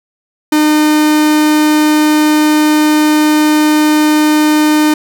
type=tone; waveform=45% pulse; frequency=304.2 Hz; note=D#4; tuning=39 cents flat; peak=-7 dBFS; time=0.52-4.94 s; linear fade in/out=5 ms; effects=none